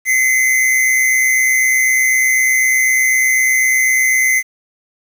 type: tone pair together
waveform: square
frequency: 2044 / 2172 Hz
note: C7 / C#7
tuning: -41 / -36 cents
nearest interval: minor second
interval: 105 cents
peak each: -12 / -21 dBFS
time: 0.05-4.43 s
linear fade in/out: 50 ms
effects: 7-bit